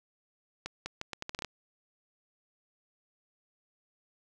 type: accelerating click train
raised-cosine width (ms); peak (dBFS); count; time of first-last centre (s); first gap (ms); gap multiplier
0.2; -19; 10; 0.66-1.447; 200; 0.77
effects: none